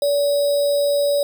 sine tone with sample-and-hold, 573 Hz, D5, 43 cents flat, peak -15 dBFS, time 0.02-1.23 s, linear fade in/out 2 ms, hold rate 4410 Hz, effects none

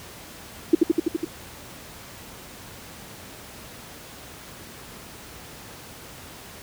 sine tone with echo, 330.5 Hz, E4, 5 cents sharp, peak -9 dBFS, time 0.73-0.75 s, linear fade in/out 5 ms, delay 83 ms, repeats 6, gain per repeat -2 dB, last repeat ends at 1.248 s, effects pink hiss -42 dBFS RMS until 6.62 s + high-pass 60 Hz 12 dB/octave

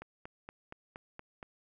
click train, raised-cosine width 0.5 ms, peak -29 dBFS, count 7, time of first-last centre 0.02-1.428 s, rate 4.26 Hz, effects none

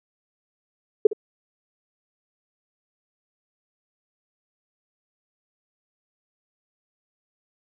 sine tone with echo, 424.2 Hz, G#4, 37 cents sharp, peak -8 dBFS, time 1.05-1.07 s, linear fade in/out 5 ms, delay 62 ms, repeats 1, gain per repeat -15 dB, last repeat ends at 1.132 s, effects none

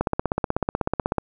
click train, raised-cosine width 1 ms, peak -7 dBFS, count 20, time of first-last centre 0.01-1.183 s, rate 16.2 Hz, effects none

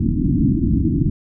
white low-pass noise, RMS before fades -17 dBFS, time 0-1.1 s, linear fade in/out 5 ms, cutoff 320 Hz, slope 96 dB/octave, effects none

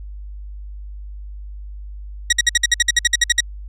15% pulse tone bursts, 1901 Hz, A#6, 33 cents sharp, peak -4 dBFS, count 14, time 2.3-3.406 s, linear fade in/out 5 ms, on 27 ms, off 56 ms, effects added 50 Hz sine -30 dBFS peak until 3.68 s + low-pass 9000 Hz 12 dB/octave

